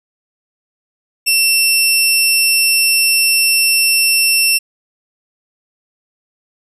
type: tone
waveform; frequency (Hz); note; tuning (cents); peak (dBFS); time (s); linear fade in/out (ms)
15% pulse; 2700; E7; +41; -3; 1.26-4.59; 20
effects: none